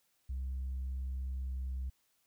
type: tone with pitch glide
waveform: sine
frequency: 65.41 to 65 Hz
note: C2 to C2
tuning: 0 to -11 cents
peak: -33 dBFS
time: 0.29-1.9 s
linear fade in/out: 10 ms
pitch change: -11 cents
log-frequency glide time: 1.4-1.5 s
effects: tanh soft clip ceiling -33 dBFS + white hiss -75 dBFS RMS until 2.26 s